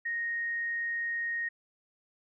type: tone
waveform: sine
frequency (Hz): 1864.7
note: A#6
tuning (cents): 0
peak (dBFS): -30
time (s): 0.05-1.49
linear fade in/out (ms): 10
effects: none